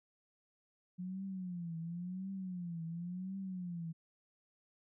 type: tone with vibrato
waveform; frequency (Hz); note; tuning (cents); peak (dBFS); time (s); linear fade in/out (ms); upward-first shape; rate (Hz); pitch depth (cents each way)
sine; 178.3; F3; +36; -39; 0.98-3.93; 20; triangle; 0.94; 160
effects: none